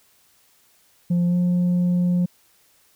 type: tone with pitch glide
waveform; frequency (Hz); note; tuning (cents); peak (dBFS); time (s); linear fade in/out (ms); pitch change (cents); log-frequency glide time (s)
sine; 174.61 to 177.56; F3 to F3; 0 to +29; -14; 1.1-2.26; 10; +29; 1.27-1.36
effects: tanh soft clip ceiling -16 dBFS + white hiss -59 dBFS RMS until 2.95 s